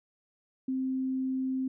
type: tone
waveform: sine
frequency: 261.6 Hz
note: C4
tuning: in tune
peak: -28 dBFS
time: 0.68-1.68 s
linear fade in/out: 5 ms
effects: none